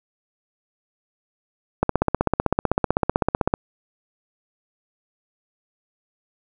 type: click train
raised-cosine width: 1 ms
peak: -3 dBFS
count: 28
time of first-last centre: 1.83-3.539 s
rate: 15.8 Hz
effects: none